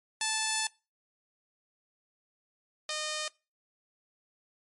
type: tone pair in turn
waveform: 5% pulse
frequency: 877 / 612.7 Hz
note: A5 / D#5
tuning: -6 / -27 cents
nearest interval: tritone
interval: 621 cents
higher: first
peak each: -16 / -21 dBFS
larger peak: first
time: 0.21-0.67 / 2.89-3.28 s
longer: first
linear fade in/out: 2 ms
effects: noise-tail reverb RT60 0.3 s tail -24 dB re dry + MP3 48 kbps